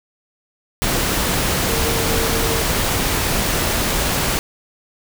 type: tone in noise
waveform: sine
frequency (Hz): 455.7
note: A#4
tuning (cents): -39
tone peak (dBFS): -24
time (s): 1.69-2.62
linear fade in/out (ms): 0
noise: pink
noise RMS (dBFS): -19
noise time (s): 0.82-4.39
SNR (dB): -8
effects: none